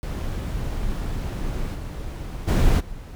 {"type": "noise with level steps", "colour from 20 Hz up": "brown", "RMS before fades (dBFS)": [-27, -31, -17, -36], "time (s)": [0.03, 3.15], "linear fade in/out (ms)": 0, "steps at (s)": [1.74, 2.47, 2.79], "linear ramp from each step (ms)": 20, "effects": []}